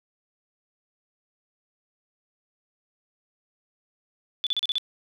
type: tone bursts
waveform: sine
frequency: 3473 Hz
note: A7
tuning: 23 cents flat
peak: -22 dBFS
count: 6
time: 4.44-4.782 s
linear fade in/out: 0 ms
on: 27 ms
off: 36 ms
effects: none